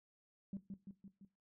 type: tone with echo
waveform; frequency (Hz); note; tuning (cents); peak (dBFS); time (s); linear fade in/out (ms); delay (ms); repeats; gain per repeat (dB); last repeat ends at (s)
sine; 194.7; G3; -12; -39; 0.53-0.57; 2; 170; 4; -4; 1.25
effects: noise-tail reverb RT60 0.3 s tail -17 dB re dry + tanh soft clip ceiling -37 dBFS